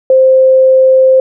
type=tone; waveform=sine; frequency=523.3 Hz; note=C5; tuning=in tune; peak=-3 dBFS; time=0.1-1.2 s; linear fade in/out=2 ms; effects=none